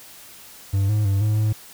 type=tone with pitch steps; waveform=triangle; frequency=98.3 / 106.3 / 98.4 / 106.9 / 107.7 Hz; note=G2 / G#2 / G2 / A2 / A2; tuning=+5 / +41 / +7 / -49 / -37 cents; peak=-15 dBFS; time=0.73-1.53 s; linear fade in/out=10 ms; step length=160 ms; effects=white hiss -44 dBFS RMS until 1.73 s